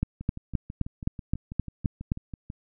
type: two click trains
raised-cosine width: 5 ms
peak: -12 / -24 dBFS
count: 9 / 15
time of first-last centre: 0.03-2.119 / 0.21-2.501 s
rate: 3.83 / 6.11 Hz
effects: none